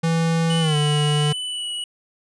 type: tone with pitch glide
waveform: square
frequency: 164.81 to 148.54 Hz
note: E3 to D3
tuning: 0 to +20 cents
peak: -18 dBFS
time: 0.03-1.33 s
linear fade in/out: 10 ms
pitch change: -180 cents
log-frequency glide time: 0.6-0.76 s
type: tone with vibrato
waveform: square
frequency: 2960 Hz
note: F#7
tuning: in tune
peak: -26 dBFS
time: 0.5-1.84 s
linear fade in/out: 2 ms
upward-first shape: sine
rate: 1.4 Hz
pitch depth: 19 cents each way
effects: resampled to 22050 Hz